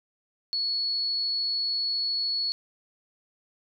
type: tone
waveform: sine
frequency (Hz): 4387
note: C#8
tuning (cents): -19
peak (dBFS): -25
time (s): 0.53-2.52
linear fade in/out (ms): 0
effects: none